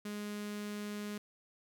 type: tone with notch filter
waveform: sawtooth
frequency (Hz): 207.7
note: G#3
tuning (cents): 0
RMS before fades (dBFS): -41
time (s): 0.05-1.18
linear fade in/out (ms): 5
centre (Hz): 760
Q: 1.5
effects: none